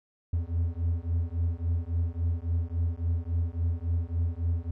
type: beating tone pair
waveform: triangle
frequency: 82.7 / 86.3 Hz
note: E2 / F2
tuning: +6 / -20 cents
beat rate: 3.6 Hz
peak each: -27 dBFS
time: 0.33-4.71 s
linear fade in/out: 5 ms
effects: none